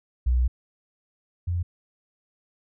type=tone pair in turn; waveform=sine; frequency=61.74 / 87.5 Hz; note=B1 / F2; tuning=0 / +4 cents; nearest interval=tritone; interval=604 cents; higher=second; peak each=-18 / -23 dBFS; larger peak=first; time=0.26-0.48 / 1.47-1.63 s; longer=first; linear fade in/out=10 ms; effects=none